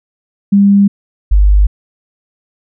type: tone pair in turn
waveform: sine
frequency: 200.1 / 50.12 Hz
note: G3 / G1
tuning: +36 / +39 cents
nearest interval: 2 octaves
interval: 2397 cents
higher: first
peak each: -4 dBFS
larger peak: neither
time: 0.52-0.88 / 1.31-1.67 s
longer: neither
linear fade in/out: 10 ms
effects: none